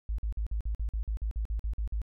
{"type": "tone bursts", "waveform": "sine", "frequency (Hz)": 53.7, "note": "A1", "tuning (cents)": -41, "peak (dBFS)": -28, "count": 14, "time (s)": [0.09, 2.017], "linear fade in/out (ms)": 0, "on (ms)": 94, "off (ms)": 47, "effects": []}